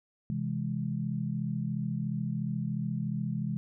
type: chord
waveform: sine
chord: C augmented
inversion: none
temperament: equal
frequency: 130.81 / 164.81 / 207.7 Hz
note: C3 / E3 / G#3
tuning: 0 / 0 / 0 cents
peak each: -34 dBFS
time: 0.3-3.57 s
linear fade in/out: 0 ms
effects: none